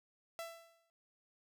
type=tone with exponential decay; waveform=sawtooth; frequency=667 Hz; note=E5; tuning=20 cents sharp; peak=-36 dBFS; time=0.39-0.9 s; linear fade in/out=0 ms; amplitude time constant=110 ms; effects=none